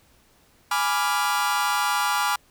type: chord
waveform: 40% pulse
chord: G# diminished seventh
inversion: none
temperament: equal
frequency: 830.6 / 987.8 / 1174.7 / 1396.9 Hz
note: G#5 / B5 / D6 / F6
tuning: 0 / 0 / 0 / 0 cents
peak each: -26 dBFS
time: 0.71-2.36 s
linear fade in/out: 5 ms
effects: pink hiss -59 dBFS RMS until 2.5 s